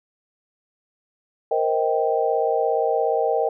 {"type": "chord", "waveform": "sine", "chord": "C minor seventh", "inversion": "third", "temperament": "equal with one note detuned", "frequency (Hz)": [466.2, 523.3, 629.5, 784], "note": ["Bb4", "C5", "Eb5", "G5"], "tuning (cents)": [0, 0, 20, 0], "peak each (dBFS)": [-22, -26, -24, -24], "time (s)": [1.51, 3.49], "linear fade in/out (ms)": 5, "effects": []}